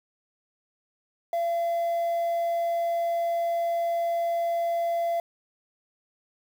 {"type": "tone", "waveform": "triangle", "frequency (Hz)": 680, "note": "F5", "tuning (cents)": -46, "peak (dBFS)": -21, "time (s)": [1.33, 5.2], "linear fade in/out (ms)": 2, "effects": ["tanh soft clip ceiling -18 dBFS", "8-bit"]}